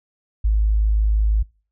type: tone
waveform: sine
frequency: 53 Hz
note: G#1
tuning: 36 cents sharp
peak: -14 dBFS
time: 0.44-1.43 s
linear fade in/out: 10 ms
effects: noise-tail reverb RT60 0.4 s tail -26 dB re dry